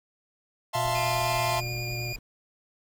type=chord; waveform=45% pulse; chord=F major seventh; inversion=third; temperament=equal; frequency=659.3 / 698.5 / 880 / 1046.5 Hz; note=E5 / F5 / A5 / C6; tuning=0 / 0 / 0 / 0 cents; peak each=-31 dBFS; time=0.73-1.61 s; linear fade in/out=20 ms
type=harmonic tone; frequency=120 Hz; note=B2; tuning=49 cents flat; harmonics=1 / 3 / 5 / 6; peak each=-32 / -42 / -44 / -46 dBFS; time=0.75-2.13 s; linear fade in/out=5 ms
type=noise; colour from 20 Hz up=brown; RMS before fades=-44 dBFS; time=0.83-2.19 s; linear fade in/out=2 ms
type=tone with vibrato; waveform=25% pulse; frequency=2419 Hz; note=D#7; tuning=49 cents flat; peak=-30 dBFS; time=0.95-2.16 s; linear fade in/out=2 ms; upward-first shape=sine; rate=9.5 Hz; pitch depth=11 cents each way
effects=none